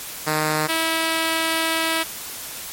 5% pulse tone pair in turn, 154.2 / 325 Hz, D#3 / E4, -15 / -24 cents, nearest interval octave + minor second, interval 1291 cents, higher second, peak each -8 dBFS, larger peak neither, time 0.26-0.68 / 0.68-2.04 s, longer second, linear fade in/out 20 ms, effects white hiss -33 dBFS RMS until 2.72 s + MP3 64 kbps

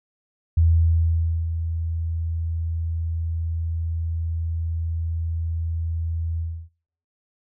sine tone with ADSR envelope, 82.41 Hz, E2, in tune, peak -13 dBFS, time 0.57-6.69 s, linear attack 6 ms, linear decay 890 ms, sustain -10 dB, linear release 300 ms, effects noise-tail reverb RT60 0.6 s tail -23 dB re dry

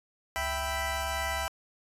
triangle tone with vibrato, 69.3 Hz, C#2, in tune, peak -35 dBFS, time 0.36-1.48 s, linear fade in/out 20 ms, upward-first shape triangle, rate 19 Hz, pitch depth 180 cents each way
20% pulse chord, E minor, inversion none, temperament equal, 659.3 / 784 / 987.8 Hz, E5 / G5 / B5, 0 / 0 / 0 cents, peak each -30 dBFS, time 0.36-1.48 s, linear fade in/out 0 ms
effects resampled to 32000 Hz

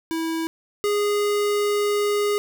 square tone pair in turn, 326.1 / 412.5 Hz, E4 / G#4, -19 / -12 cents, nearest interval major third, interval 407 cents, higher second, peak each -24 / -20 dBFS, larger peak second, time 0.11-0.47 / 0.84-2.38 s, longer second, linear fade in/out 0 ms, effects none

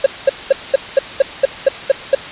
triangle tone bursts, 544 Hz, C#5, 33 cents flat, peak -3 dBFS, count 10, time 0.04-2.15 s, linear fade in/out 5 ms, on 22 ms, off 210 ms, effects white hiss -28 dBFS RMS until 2.31 s + resampled to 8000 Hz

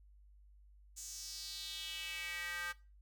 square tone with high-pass filter sweep, 174.61 Hz, F3, in tune, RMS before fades -44 dBFS, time 0.96-2.73 s, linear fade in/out 20 ms, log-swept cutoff 7000 to 1500 Hz, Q 3.5, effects noise-tail reverb RT60 0.3 s tail -19 dB re dry + added 50 Hz sine -59 dBFS peak until 3.01 s

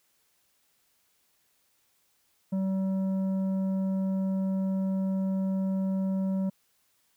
sine tone with tanh clipping, 191.1 Hz, G3, 44 cents flat, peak -27 dBFS, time 2.52-6.5 s, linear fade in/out 10 ms, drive 8 dB, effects white hiss -70 dBFS RMS until 7.16 s

